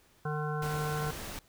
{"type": "harmonic tone", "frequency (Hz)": 151, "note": "D3", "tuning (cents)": 48, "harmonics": [1, 3, 5, 7, 9, 10], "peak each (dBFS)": [-33, -38, -40, -41, -43, -43], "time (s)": [0.25, 1.11], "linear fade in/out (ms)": 5}
{"type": "noise", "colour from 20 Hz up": "pink", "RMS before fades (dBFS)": -41, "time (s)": [0.62, 1.39], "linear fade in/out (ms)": 2}
{"effects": ["pink hiss -64 dBFS RMS until 1.48 s"]}